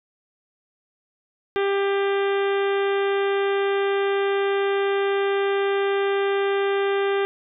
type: harmonic tone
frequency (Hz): 396.5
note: G4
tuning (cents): +20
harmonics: 1 / 2 / 3 / 4 / 5 / 6 / 7 / 8 / 9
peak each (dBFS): -20 / -30 / -32 / -32 / -35 / -38 / -40 / -40 / -42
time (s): 1.56-7.25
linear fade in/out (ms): 0
effects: none